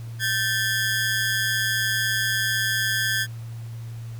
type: ring-modulated tone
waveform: sawtooth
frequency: 1657 Hz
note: G#6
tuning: 4 cents flat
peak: -15 dBFS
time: 0.19-3.27 s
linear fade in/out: 50 ms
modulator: 102 Hz
effects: added 115 Hz sine -32 dBFS peak until 4.19 s + pink hiss -51 dBFS RMS until 4.19 s